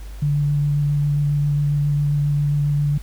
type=tone with vibrato; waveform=sine; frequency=145.5 Hz; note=D3; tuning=16 cents flat; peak=-16 dBFS; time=0.22-2.98 s; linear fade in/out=5 ms; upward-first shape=square; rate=7.4 Hz; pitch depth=10 cents each way; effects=added 50 Hz sine -31 dBFS peak until 3.02 s + pink hiss -47 dBFS RMS until 3.02 s